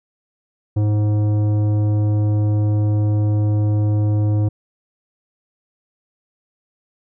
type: tone with tanh clipping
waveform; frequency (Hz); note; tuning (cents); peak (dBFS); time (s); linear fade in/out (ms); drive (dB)
sine; 105.1; G#2; +21; -16; 0.76-4.49; 10; 12
effects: none